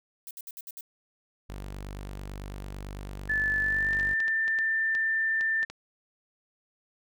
violet noise bursts, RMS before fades -41 dBFS, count 6, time 0.27-0.808 s, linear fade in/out 0 ms, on 38 ms, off 62 ms
sawtooth tone, 49 Hz, G1, in tune, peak -33 dBFS, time 1.49-4.14 s, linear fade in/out 10 ms
sine tone with pitch glide, 1741 to 1785.8 Hz, A6 to A6, -19 to +25 cents, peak -24 dBFS, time 3.29-5.65 s, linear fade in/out 10 ms, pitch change +44 cents, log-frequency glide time 3.61-3.92 s
clicks, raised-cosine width 0.2 ms, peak -23 dBFS, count 10, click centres 3.933 / 3.998 / 4.203 / 4.281 / 4.48 / 4.588 / 4.951 / 5.41 / 5.63 / 5.7 s
effects none

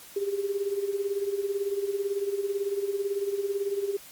sine tone with tremolo, 399.2 Hz, G4, 32 cents sharp, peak -23 dBFS, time 0.16-3.97 s, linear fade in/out 5 ms, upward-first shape sine, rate 18 Hz, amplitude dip 70%, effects white hiss -48 dBFS RMS until 4.11 s + MP3 96 kbps

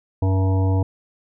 harmonic tone, 95 Hz, F#2, 46 cents sharp, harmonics 1 / 3 / 5 / 7 / 9 / 10, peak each -16 / -26 / -30 / -33 / -35 / -36 dBFS, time 0.22-0.83 s, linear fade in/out 5 ms, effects none

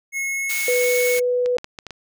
square tone with pitch glide, 2176 to 2203 Hz, C#7 to C#7, -33 to -11 cents, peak -23 dBFS, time 0.12-1.21 s, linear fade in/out 50 ms, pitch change +22 cents, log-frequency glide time 0.28-0.93 s
white high-pass noise, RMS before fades -28 dBFS, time 0.49-1.2 s, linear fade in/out 10 ms, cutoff 1500 Hz, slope 12 dB/octave
sine tone, 493.9 Hz, B4, in tune, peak -17 dBFS, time 0.68-1.57 s, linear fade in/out 2 ms
clicks, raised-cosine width 0.2 ms, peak -17 dBFS, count 7, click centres 1.184 / 1.46 / 1.584 / 1.644 / 1.788 / 1.867 / 1.907 s
effects none

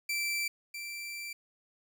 sawtooth tone pair in turn, 2336 / 2345 Hz, D7 / D7, -10 / -3 cents, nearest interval unison, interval 7 cents, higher second, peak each -27 / -35 dBFS, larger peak first, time 0.09-0.48 / 0.74-1.33 s, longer second, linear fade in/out 5 ms, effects none

